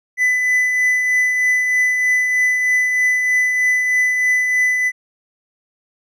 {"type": "tone with tremolo", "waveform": "triangle", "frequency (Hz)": 2000, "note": "B6", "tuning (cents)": 21, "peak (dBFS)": -10, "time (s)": [0.17, 4.92], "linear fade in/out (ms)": 50, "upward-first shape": "triangle", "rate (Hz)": 3.2, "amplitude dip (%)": 40, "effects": []}